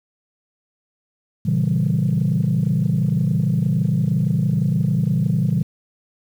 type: chord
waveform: sine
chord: A# diminished seventh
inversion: none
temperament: equal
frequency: 116.54 / 138.59 / 164.81 / 196 Hz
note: A#2 / C#3 / E3 / G3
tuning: 0 / 0 / 0 / 0 cents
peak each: -22 / -20 / -19 / -22 dBFS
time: 1.45-5.63 s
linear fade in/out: 10 ms
effects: tanh soft clip ceiling -10 dBFS + 8-bit